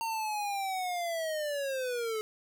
square linear sweep, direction down, 918 to 427.1 Hz, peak -32 dBFS, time 0.01-2.21 s, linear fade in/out 0 ms, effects none

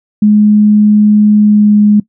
sine tone with pitch glide, 210 to 208.4 Hz, G#3 to G#3, +19 to +6 cents, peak -3 dBFS, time 0.22-2 s, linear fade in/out 5 ms, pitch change -13 cents, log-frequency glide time 1.35-1.78 s, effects noise-tail reverb RT60 0.1 s tail -20 dB re dry

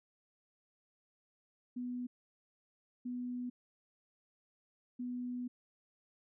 sine tone bursts at uneven times, 246.9 Hz, B3, in tune, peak -37 dBFS, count 3, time 1.76-2.07 / 3.05-3.5 / 4.99-5.48 s, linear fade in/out 10 ms, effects none

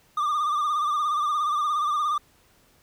triangle tone with vibrato, 1196 Hz, D6, 31 cents sharp, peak -20 dBFS, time 0.17-2.18 s, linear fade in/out 5 ms, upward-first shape sine, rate 17 Hz, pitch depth 58 cents each way, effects pink hiss -60 dBFS RMS until 2.82 s

